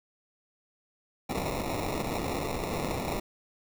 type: noise with sample-and-hold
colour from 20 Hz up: violet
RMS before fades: -32 dBFS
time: 1.29-3.2 s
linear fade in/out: 10 ms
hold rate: 1575 Hz
effects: none